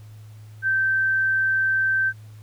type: tone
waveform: sine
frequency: 1555 Hz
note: G6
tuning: 14 cents flat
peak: -18 dBFS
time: 0.62-2.13 s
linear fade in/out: 50 ms
effects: added 107 Hz sine -40 dBFS peak until 2.42 s + pink hiss -57 dBFS RMS until 2.42 s

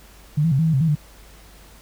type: tone with pitch steps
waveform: sine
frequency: 149.7 / 165.1 / 134.1 / 162 / 160.4 / 133.1 / 162.6 / 148.8 Hz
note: D3 / E3 / C3 / E3 / E3 / C3 / E3 / D3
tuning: +33 / +3 / +43 / -30 / -47 / +30 / -23 / +23 cents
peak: -15 dBFS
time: 0.37-0.954 s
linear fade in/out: 10 ms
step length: 73 ms
effects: added 50 Hz sine -47 dBFS peak until 1.81 s + pink hiss -49 dBFS RMS until 1.81 s

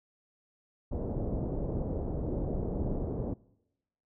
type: low-pass noise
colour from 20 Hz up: pink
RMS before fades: -33 dBFS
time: 0.91-3.34 s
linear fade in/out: 10 ms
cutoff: 590 Hz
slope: 24 dB/octave
effects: noise-tail reverb RT60 0.9 s tail -23 dB re dry

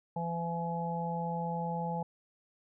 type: harmonic tone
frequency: 169 Hz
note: E3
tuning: 43 cents sharp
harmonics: 1 / 3 / 4 / 5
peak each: -35 / -40 / -43 / -36 dBFS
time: 0.16-2.03 s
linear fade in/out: 5 ms
effects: none

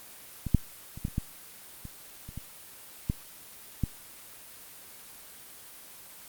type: clicks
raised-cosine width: 5 ms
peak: -20 / -7 / -28 / -17 / -29 / -15 / -28 / -29 / -24 / -14 / -14 dBFS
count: 11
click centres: 0.467 / 0.547 / 0.975 / 1.051 / 1.082 / 1.181 / 1.853 / 2.29 / 2.376 / 3.099 / 3.837 s
effects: white hiss -48 dBFS RMS until 6.28 s + Opus 24 kbps

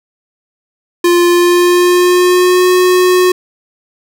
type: tone with pitch glide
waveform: square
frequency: 349.2 to 364.4 Hz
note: F4 to F#4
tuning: 0 to -26 cents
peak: -7 dBFS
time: 1.04-3.32 s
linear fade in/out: 5 ms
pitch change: +74 cents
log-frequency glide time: 1.28-2.68 s
effects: none

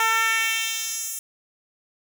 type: tone with high-pass filter sweep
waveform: 10% pulse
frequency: 449.2 Hz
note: A4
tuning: 36 cents sharp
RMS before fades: -24 dBFS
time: 0-1.19 s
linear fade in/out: 2 ms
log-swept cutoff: 950 to 9100 Hz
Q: 1.5
effects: none

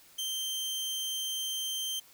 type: tone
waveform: sawtooth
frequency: 3136 Hz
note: G7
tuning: in tune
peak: -29 dBFS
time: 0.18-2 s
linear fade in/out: 10 ms
effects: white hiss -58 dBFS RMS until 2.13 s

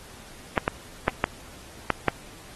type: clicks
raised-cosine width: 0.5 ms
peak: -5 dBFS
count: 6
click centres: 0.578 / 0.679 / 1.081 / 1.241 / 1.903 / 2.083 s
effects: pink hiss -47 dBFS RMS until 2.55 s + AAC 32 kbps

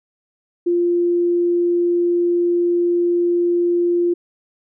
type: tone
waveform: sine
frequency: 348 Hz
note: F4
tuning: 6 cents flat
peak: -14 dBFS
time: 0.66-4.14 s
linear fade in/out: 10 ms
effects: none

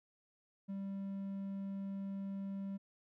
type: tone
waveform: triangle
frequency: 196 Hz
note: G3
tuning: in tune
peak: -37 dBFS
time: 0.68-2.78 s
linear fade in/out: 20 ms
effects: none

